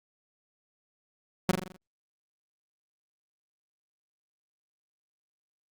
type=tone with echo; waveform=sawtooth; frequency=185 Hz; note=F#3; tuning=in tune; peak=-16 dBFS; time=1.49-1.51 s; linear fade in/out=0 ms; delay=42 ms; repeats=6; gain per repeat=-5 dB; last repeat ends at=1.762 s; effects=Opus 48 kbps